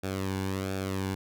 sawtooth tone with flanger, 95.8 Hz, G2, 39 cents flat, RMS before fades -32 dBFS, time 0.03-1.15 s, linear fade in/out 10 ms, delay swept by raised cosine 0.99 to 1.59 ms, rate 1.4 Hz, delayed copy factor -0.65, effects none

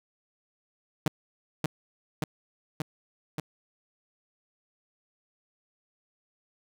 sawtooth tone with echo, 154.2 Hz, D#3, 15 cents flat, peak -19 dBFS, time 1.06-1.08 s, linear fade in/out 2 ms, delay 580 ms, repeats 4, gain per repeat -2 dB, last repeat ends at 3.4 s, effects none

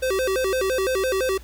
square tone with vibrato, 445.1 Hz, A4, 20 cents sharp, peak -21 dBFS, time 0.02-1.38 s, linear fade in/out 10 ms, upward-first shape square, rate 5.9 Hz, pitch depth 260 cents each way, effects added 60 Hz sine -39 dBFS peak until 1.43 s + pink hiss -50 dBFS RMS until 1.43 s

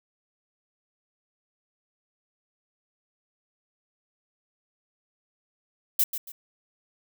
violet noise with echo, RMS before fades -21 dBFS, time 5.99-6.04 s, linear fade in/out 5 ms, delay 140 ms, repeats 2, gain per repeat -10 dB, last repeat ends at 6.32 s, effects none

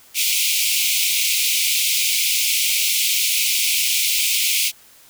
pink high-pass noise, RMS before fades -19 dBFS, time 0.14-4.72 s, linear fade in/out 50 ms, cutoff 2200 Hz, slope 96 dB/octave, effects white hiss -49 dBFS RMS until 5.09 s

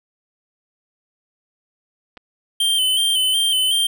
clicks, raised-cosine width 0.3 ms, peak -24 dBFS, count 2, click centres 2.171 / 2.175 s
square tone with vibrato, 3100 Hz, G7, 20 cents flat, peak -16 dBFS, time 2.6-3.87 s, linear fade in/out 5 ms, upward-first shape square, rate 2.7 Hz, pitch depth 37 cents each way
effects none

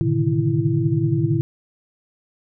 sine tone cluster, 111.4 / 130 / 145.3 / 155.9 / 332.3 Hz, A2 / C3 / D3 / D#3 / E4, +22 / -11 / -18 / +4 / +14 cents, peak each -23 dBFS, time 0.01-1.41 s, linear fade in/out 0 ms, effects none

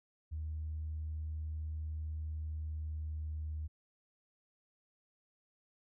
sine tone with pitch glide, 77.78 to 77.15 Hz, D#2 to D#2, 0 to -14 cents, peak -36 dBFS, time 0.31-3.68 s, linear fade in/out 20 ms, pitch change -14 cents, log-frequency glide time 2.28-3.57 s, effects tanh soft clip ceiling -32 dBFS

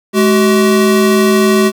square tone pair together, 212 / 379 Hz, G#3 / F#4, +36 / +42 cents, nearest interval minor seventh, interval 1006 cents, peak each -11 dBFS, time 0.13-1.72 s, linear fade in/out 50 ms, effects 7-bit

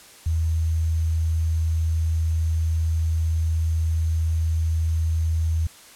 sine tone with sample-and-hold, 81 Hz, E2, 30 cents flat, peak -19 dBFS, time 0.26-5.67 s, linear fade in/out 5 ms, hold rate 6300 Hz, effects white hiss -47 dBFS RMS until 5.95 s + low-pass 11000 Hz 12 dB/octave

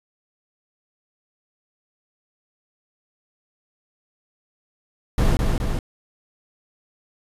brown noise with echo, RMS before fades -17 dBFS, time 5.18-5.37 s, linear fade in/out 2 ms, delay 210 ms, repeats 2, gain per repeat -3 dB, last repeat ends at 5.79 s, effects resampled to 32000 Hz

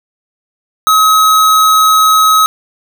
square tone, 1276 Hz, D#6, 43 cents sharp, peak -6 dBFS, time 0.87-2.46 s, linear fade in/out 0 ms, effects none

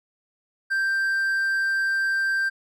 triangle tone, 1574 Hz, G6, 7 cents sharp, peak -19 dBFS, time 0.7-2.5 s, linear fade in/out 20 ms, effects none

